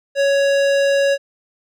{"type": "tone with hard clipping", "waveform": "sine", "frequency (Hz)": 557, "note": "C#5", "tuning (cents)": 8, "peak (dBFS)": -15, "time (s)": [0.15, 1.18], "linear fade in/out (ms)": 50, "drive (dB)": 17, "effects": []}